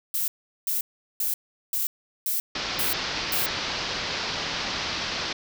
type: noise bursts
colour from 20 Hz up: violet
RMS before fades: -26 dBFS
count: 7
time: 0.14-3.46 s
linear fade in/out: 2 ms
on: 140 ms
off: 390 ms
type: low-pass noise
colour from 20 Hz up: white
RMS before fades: -30 dBFS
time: 2.55-5.33 s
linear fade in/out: 5 ms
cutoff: 5400 Hz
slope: 48 dB/octave
effects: none